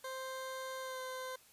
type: tone with pitch glide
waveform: 20% pulse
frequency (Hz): 523.3 to 515.8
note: C5 to C5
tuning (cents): 0 to -25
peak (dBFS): -36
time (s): 0.04-1.36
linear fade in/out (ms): 5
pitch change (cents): -25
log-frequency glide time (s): 0.81-1
effects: white hiss -63 dBFS RMS until 1.52 s + resampled to 32000 Hz